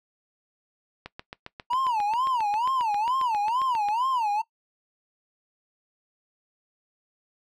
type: click train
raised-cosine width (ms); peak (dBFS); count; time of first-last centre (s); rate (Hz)
0.3; -21; 22; 1.06-3.886; 7.43
type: tone with vibrato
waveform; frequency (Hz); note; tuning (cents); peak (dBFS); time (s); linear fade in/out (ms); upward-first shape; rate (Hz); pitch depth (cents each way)
triangle; 932.3; A#5; 0; -21; 1.7-4.42; 10; sine; 2.2; 230
effects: noise-tail reverb RT60 0.1 s tail -19 dB re dry